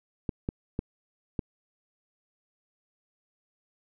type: clicks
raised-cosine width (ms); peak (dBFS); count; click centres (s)
3; -16; 4; 0.292 / 0.489 / 0.791 / 1.392
effects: none